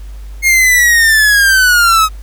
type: linear sweep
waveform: 45% pulse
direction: down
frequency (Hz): 2151 to 1261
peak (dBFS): -6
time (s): 0.42-2.09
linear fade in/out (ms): 50
effects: added 50 Hz sine -25 dBFS peak until 2.22 s + pink hiss -45 dBFS RMS until 2.22 s